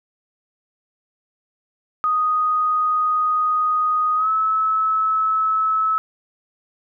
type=tone with pitch glide; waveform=sine; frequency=1244.5 to 1298.1 Hz; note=D#6 to E6; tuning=0 to -27 cents; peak=-16 dBFS; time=2.04-5.98 s; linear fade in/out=0 ms; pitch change=+73 cents; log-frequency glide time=4.16-4.29 s; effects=none